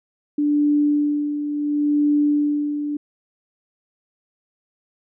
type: tone with tremolo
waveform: sine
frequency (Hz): 293.7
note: D4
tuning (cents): 0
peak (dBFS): -14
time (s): 0.38-2.97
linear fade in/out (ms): 5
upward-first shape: sine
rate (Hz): 0.71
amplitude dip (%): 60
effects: none